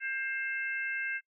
harmonic tone, 530 Hz, C5, 22 cents sharp, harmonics 3 / 4 / 5, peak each -34 / -37 / -40 dBFS, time 0-1.21 s, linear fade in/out 50 ms, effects noise-tail reverb RT60 0.1 s tail -22 dB re dry

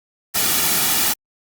white noise with comb filter, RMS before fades -18 dBFS, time 0.34-1.14 s, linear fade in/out 20 ms, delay 1.9 ms, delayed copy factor -0.5, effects Opus 48 kbps

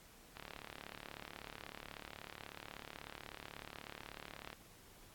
click train, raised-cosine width 0.3 ms, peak -30 dBFS, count 152, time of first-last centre 0.37-4.53 s, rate 36.3 Hz, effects pink hiss -61 dBFS RMS until 5.14 s + AAC 64 kbps

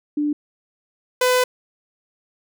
sine / sawtooth tone pair in turn, 295.5 / 502.6 Hz, D4 / B4, +11 / +30 cents, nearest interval major sixth, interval 919 cents, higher second, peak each -18 / -11 dBFS, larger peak second, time 0.17-0.33 / 1.21-1.44 s, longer second, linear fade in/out 5 ms, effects none

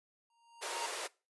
square tone with exponential growth, 932.3 Hz, A#5, in tune, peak -36 dBFS, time 0.3-0.86 s, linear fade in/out 2 ms, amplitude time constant 120 ms
pink high-pass noise, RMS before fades -40 dBFS, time 0.61-1.08 s, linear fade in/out 20 ms, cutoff 380 Hz, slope 48 dB/octave
effects noise-tail reverb RT60 0.3 s tail -22 dB re dry + resampled to 24000 Hz

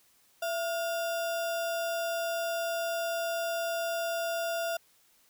sine tone with sample-and-hold, 671 Hz, E5, 31 cents sharp, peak -29 dBFS, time 0.42-4.77 s, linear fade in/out 5 ms, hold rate 2100 Hz, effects white hiss -65 dBFS RMS until 5.29 s

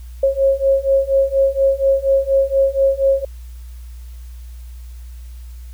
sine beating tone pair, 541 / 545.2 Hz, C#5 / C#5, -42 / -29 cents, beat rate 4.2 Hz, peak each -16 / -15 dBFS, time 0.23-3.25 s, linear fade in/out 5 ms, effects added 60 Hz sine -31 dBFS peak until 5.73 s + white hiss -52 dBFS RMS until 5.73 s

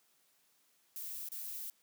violet noise with dropouts, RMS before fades -43 dBFS, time 0.96-1.7 s, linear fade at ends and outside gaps 0 ms, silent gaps 1.287-1.318 s, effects white hiss -72 dBFS RMS until 1.82 s + high-pass 150 Hz 12 dB/octave

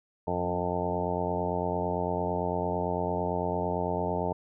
harmonic tone with a mistuned harmonic, 88.9 Hz, F2, 31 cents sharp, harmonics 1 / 2 / 3 / 4 / 5 / 6 / 7 / 8 / 9 / 10, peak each -37 / -35 / -39 / -38 / -34 / -39 / -34 / -39 / -37 / -35 dBFS, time 0.27-4.33 s, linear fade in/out 5 ms, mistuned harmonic 2, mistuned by -22 cents, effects none

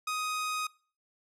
sawtooth tone, 1251 Hz, D#6, 9 cents sharp, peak -27 dBFS, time 0.07-0.67 s, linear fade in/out 5 ms, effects noise-tail reverb RT60 0.4 s tail -22 dB re dry + low-pass 12000 Hz 12 dB/octave

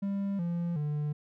triangle tone with pitch steps, 198.4 / 171.72 / 148.63 Hz, G3 / F3 / D3, +21 / -29 / +21 cents, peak -27 dBFS, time 0.02-1.13 s, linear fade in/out 10 ms, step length 370 ms, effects none

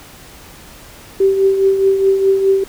sine tone with tremolo, 388.2 Hz, G4, 17 cents flat, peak -7 dBFS, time 1.2-2.64 s, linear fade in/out 5 ms, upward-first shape triangle, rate 4.8 Hz, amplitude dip 60%, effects pink hiss -39 dBFS RMS until 2.68 s

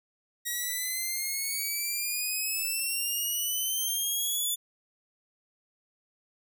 5% pulse exponential sweep, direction up, 1900 to 3491 Hz, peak -20 dBFS, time 0.45-4.56 s, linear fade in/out 20 ms, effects none

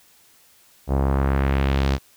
sawtooth tone with low-pass filter sweep, 68 Hz, C#2, 33 cents flat, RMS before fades -20 dBFS, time 0.87-1.99 s, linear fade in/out 50 ms, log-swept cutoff 720 to 5300 Hz, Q 1.3, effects white hiss -55 dBFS RMS until 2.16 s

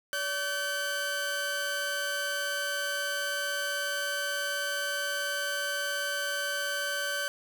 sawtooth tone pair together, 573 / 1534.2 Hz, D5 / G6, -43 / -38 cents, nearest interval octave + perfect fourth, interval 1705 cents, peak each -32 / -27 dBFS, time 0.13-7.28 s, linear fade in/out 0 ms, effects none

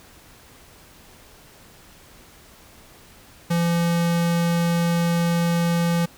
square tone, 170.2 Hz, F3, 44 cents flat, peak -19 dBFS, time 3.5-6.06 s, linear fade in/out 10 ms, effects pink hiss -49 dBFS RMS until 6.17 s

